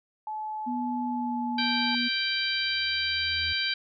sine tone, 861 Hz, A5, 38 cents flat, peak -31 dBFS, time 0.27-1.95 s, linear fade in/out 2 ms
sine tone with pitch glide, 245.6 to 240.8 Hz, B3 to B3, -9 to -44 cents, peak -29 dBFS, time 0.66-2.09 s, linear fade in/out 20 ms, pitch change -35 cents, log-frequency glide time 1.06-1.36 s
harmonic tone, 782 Hz, G5, 4 cents flat, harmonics 2 / 3 / 4 / 5 / 6, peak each -32 / -32 / -32 / -32 / -32 dBFS, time 1.58-3.74 s, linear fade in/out 5 ms
triangle tone with exponential growth, 82.1 Hz, E2, 6 cents flat, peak -34 dBFS, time 2.01-3.53 s, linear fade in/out 5 ms, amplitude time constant 330 ms
effects none

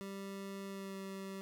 25% pulse tone with pitch glide, 196.2 to 193.61 Hz, G3 to G3, +2 to -21 cents, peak -39 dBFS, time 0.01-1.41 s, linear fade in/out 0 ms, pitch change -23 cents, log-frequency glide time 0.67-0.97 s, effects none

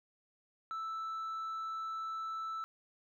triangle tone with hard clipping, 1318.5 Hz, E6, in tune, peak -36 dBFS, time 0.71-2.64 s, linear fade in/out 0 ms, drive 1 dB, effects none

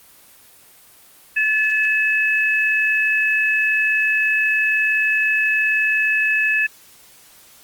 sine tone pair together, 1727 / 2588 Hz, A6 / E7, -33 / -32 cents, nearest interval perfect fifth, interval 701 cents, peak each -18 dBFS, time 1.36-6.67 s, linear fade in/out 10 ms, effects white hiss -48 dBFS RMS until 7.63 s + Opus 24 kbps

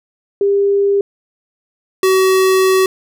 sine / square tone pair in turn, 400 / 378.1 Hz, G4 / F#4, +35 / +38 cents, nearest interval minor second, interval 97 cents, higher first, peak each -10 dBFS, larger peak neither, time 0.41-1.01 / 2.03-2.86 s, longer second, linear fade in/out 2 ms, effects none

